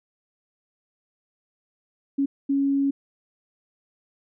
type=tone bursts at uneven times; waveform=sine; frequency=277.2 Hz; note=C#4; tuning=in tune; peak=-19 dBFS; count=2; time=2.18-2.26 / 2.49-2.91 s; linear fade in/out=10 ms; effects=none